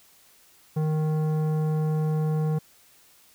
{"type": "tone with tanh clipping", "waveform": "sine", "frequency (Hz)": 155.1, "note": "D#3", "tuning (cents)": -5, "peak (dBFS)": -24, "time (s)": [0.76, 2.59], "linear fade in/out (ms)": 10, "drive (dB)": 13, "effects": ["white hiss -57 dBFS RMS until 3.34 s"]}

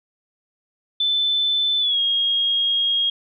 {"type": "tone with pitch glide", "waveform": "sine", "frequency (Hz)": [3520, 3265], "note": ["A7", "G#7"], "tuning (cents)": [0, -30], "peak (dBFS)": -17, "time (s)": [1, 3.1], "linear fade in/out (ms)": 5, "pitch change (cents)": -130, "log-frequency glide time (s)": [1.79, 1.99], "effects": []}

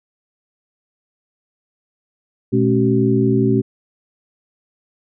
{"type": "tone cluster", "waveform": "sine", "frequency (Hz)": [121.7, 214.2, 274.8, 380.4], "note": ["B2", "A3", "C#4", "F#4"], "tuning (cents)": [-25, -46, -15, 48], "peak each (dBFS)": -18, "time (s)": [2.52, 3.62], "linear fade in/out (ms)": 20, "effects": []}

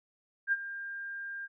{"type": "tone with ADSR envelope", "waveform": "sine", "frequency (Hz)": 1600, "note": "G6", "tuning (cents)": 35, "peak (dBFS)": -23, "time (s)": [0.47, 1.48], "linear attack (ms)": 52, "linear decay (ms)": 36, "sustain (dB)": -14, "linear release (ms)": 36, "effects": []}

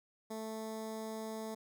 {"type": "tone with notch filter", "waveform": "15% pulse", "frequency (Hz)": 220, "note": "A3", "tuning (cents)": 0, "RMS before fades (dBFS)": -42, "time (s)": [0.3, 1.55], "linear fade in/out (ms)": 10, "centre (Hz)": 2600, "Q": 0.88, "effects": []}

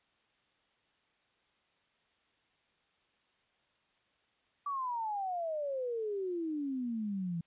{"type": "exponential sweep", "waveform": "sine", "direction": "down", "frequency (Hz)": [1164, 163.7], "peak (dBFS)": -33, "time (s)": [4.66, 7.41], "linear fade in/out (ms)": 5, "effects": ["white hiss -73 dBFS RMS until 7.46 s", "resampled to 8000 Hz"]}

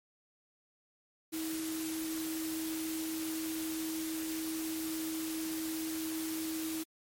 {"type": "tone in noise", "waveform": "sine", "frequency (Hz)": 320, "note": "D#4", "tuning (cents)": 49, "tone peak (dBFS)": -35, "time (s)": [1.32, 6.84], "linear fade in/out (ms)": 20, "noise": "white", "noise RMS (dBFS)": -42, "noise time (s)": [1.32, 6.84], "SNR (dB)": 4, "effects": ["MP3 64 kbps"]}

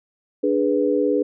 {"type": "chord", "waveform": "sine", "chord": "G# diminished", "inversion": "second", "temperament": "equal", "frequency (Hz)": [293.7, 415.3, 493.9], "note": ["D4", "G#4", "B4"], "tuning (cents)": [0, 0, 0], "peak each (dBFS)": -21, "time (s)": [0.43, 1.23], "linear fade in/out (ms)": 10, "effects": []}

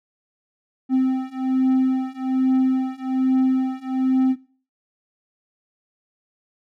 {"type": "beating tone pair", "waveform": "triangle", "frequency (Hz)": [260, 261.2], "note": ["C4", "C4"], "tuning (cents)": [-11, -3], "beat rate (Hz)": 1.2, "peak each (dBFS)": [-19, -18], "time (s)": [0.89, 4.36], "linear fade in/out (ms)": 50, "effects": ["noise-tail reverb RT60 0.4 s tail -18 dB re dry"]}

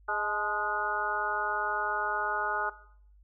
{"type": "harmonic tone with a mistuned harmonic", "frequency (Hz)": 207.7, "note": "G#3", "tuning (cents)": 0, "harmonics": [2, 3, 4, 5, 6, 7], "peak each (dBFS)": [-40, -39, -33, -40, -34, -32], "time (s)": [0.08, 2.7], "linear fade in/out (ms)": 10, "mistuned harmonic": 4, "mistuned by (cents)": 51, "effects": ["noise-tail reverb RT60 0.6 s tail -17 dB re dry", "added 50 Hz sine -55 dBFS peak until 3.23 s"]}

